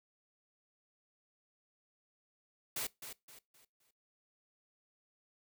white noise with echo, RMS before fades -38 dBFS, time 2.76-2.87 s, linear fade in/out 5 ms, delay 260 ms, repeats 4, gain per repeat -9 dB, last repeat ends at 3.91 s, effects noise-tail reverb RT60 0.2 s tail -21 dB re dry

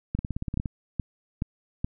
two click trains, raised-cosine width 5 ms, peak -17 / -14 dBFS, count 9 / 5, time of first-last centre 0.19-0.658 / 0.15-1.845 s, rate 17.1 / 2.36 Hz, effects none

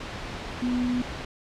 sine tone in noise, 246.9 Hz, B3, in tune, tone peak -23 dBFS, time 0.62-1.02 s, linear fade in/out 5 ms, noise pink, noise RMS -35 dBFS, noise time 0-1.25 s, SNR +9 dB, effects low-pass 4000 Hz 12 dB/octave

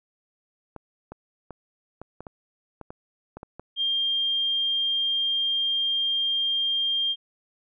clicks, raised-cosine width 1 ms, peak -24 dBFS, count 11, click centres 0.763 / 1.12 / 1.507 / 2.016 / 2.206 / 2.268 / 2.813 / 2.905 / 3.37 / 3.431 / 3.596 s
sine tone, 3200 Hz, G7, 35 cents sharp, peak -22 dBFS, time 3.76-7.16 s, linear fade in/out 50 ms
effects none

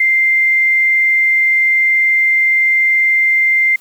sine tone, 2093 Hz, C7, in tune, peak -9 dBFS, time 0-3.76 s, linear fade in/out 5 ms, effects white hiss -47 dBFS RMS until 3.8 s + high-pass 150 Hz 12 dB/octave

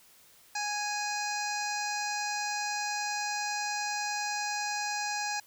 harmonic tone, 830 Hz, G#5, 1 cent flat, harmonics 1 / 2 / 3 / 5 / 6 / 7 / 8 / 9, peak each -34 / -37 / -39 / -41 / -42 / -42 / -43 / -44 dBFS, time 0.55-5.4 s, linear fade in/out 5 ms, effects white hiss -59 dBFS RMS until 5.46 s

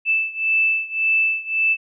sine beating tone pair, 2637 / 2638.8 Hz, E7 / E7, 0 / +1 cents, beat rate 1.8 Hz, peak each -19 / -21 dBFS, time 0.05-1.77 s, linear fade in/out 50 ms, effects none

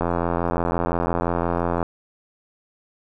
click train, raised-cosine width 1 ms, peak -8 dBFS, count 157, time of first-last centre 0.01-1.828 s, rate 85.8 Hz, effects none

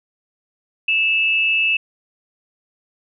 sine tone pair together, 2637 / 2845 Hz, E7 / F7, 0 / +31 cents, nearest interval minor second, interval 131 cents, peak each -15 / -24 dBFS, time 0.88-1.77 s, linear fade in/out 5 ms, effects none

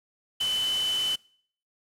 sine tone in noise, 3021 Hz, F#7, 35 cents sharp, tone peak -24 dBFS, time 0.4-1.16 s, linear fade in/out 10 ms, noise white, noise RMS -35 dBFS, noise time 0.4-1.16 s, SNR +8 dB, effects noise-tail reverb RT60 0.6 s tail -25 dB re dry + low-pass 10000 Hz 12 dB/octave

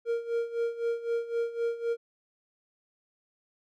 triangle tone with tremolo, 466.2 Hz, A#4, in tune, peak -23 dBFS, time 0.05-1.97 s, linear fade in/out 50 ms, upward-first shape sine, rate 3.9 Hz, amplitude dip 80%, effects none

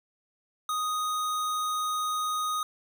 square tone, 1244.5 Hz, D#6, in tune, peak -28 dBFS, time 0.69-2.63 s, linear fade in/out 2 ms, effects none

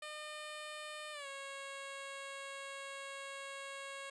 10% pulse tone with pitch glide, 606 to 549.3 Hz, D#5 to C#5, -46 to -16 cents, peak -36 dBFS, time 0.02-4.1 s, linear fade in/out 5 ms, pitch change -170 cents, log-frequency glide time 1.12-1.27 s, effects resampled to 22050 Hz

